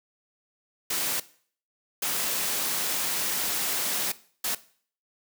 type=noise bursts at uneven times; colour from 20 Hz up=white; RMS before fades=-28 dBFS; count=3; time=0.9-1.2 / 2.02-4.12 / 4.44-4.55 s; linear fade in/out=5 ms; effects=noise-tail reverb RT60 0.5 s tail -18 dB re dry + high-pass 150 Hz 12 dB/octave